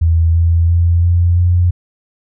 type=tone with pitch steps; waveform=sine; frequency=82.41 / 83.85 / 85.32 / 86.81 / 88.32 Hz; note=E2 / E2 / F2 / F2 / F2; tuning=0 / +30 / -40 / -10 / +20 cents; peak=-8 dBFS; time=0.01-1.71 s; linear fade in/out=10 ms; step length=340 ms; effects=none